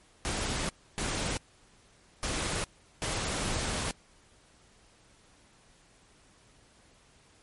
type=noise bursts at uneven times; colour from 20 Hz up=pink; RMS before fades=-32 dBFS; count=4; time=0.25-0.69 / 0.98-1.37 / 2.23-2.64 / 3.02-3.91 s; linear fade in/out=0 ms; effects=pink hiss -61 dBFS RMS until 7.42 s + MP3 48 kbps